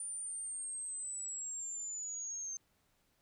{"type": "linear sweep", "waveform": "sine", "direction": "down", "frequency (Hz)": [9290, 6272], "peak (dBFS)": -39, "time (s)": [0, 2.57], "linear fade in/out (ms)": 2, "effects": ["pink hiss -75 dBFS RMS until 3.21 s"]}